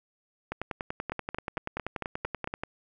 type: two click trains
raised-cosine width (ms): 0.5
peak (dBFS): -17 / -17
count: 23 / 7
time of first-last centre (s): 0.52-2.635 / 1.12-2.474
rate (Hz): 10.4 / 4.43
effects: none